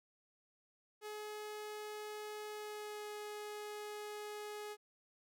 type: tone with pitch glide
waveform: sawtooth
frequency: 423.1 to 419.4 Hz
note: G#4 to G#4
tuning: +32 to +17 cents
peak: -40 dBFS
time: 1.01-4.77 s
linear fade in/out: 50 ms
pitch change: -15 cents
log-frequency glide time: 2.5-3.11 s
effects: none